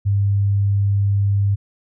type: tone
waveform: sine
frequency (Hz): 100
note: G2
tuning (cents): +35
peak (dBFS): -14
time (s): 0.05-1.56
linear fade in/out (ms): 20
effects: none